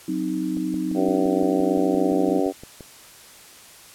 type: chord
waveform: sine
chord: C diminished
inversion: second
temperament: equal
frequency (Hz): 185 / 261.6 / 311.1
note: Gb3 / C4 / Eb4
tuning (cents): 0 / 0 / 0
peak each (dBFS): -29 / -28 / -25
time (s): 0.08-2.4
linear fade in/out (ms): 5
type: click train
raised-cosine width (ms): 2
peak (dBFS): -25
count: 14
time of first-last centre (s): 0.57-2.808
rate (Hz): 5.81
type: harmonic tone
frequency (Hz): 94.9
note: F#2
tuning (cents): +44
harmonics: 3 / 4 / 5 / 6 / 7 / 8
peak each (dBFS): -23 / -25 / -27 / -29 / -30 / -31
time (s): 0.94-2.53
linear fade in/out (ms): 50
effects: white hiss -46 dBFS RMS until 3.94 s + low-pass 12000 Hz 12 dB/octave